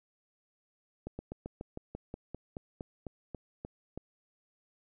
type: slowing click train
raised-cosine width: 2 ms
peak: -26 dBFS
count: 15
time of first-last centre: 1.07-3.976 s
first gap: 120 ms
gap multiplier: 1.08
effects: none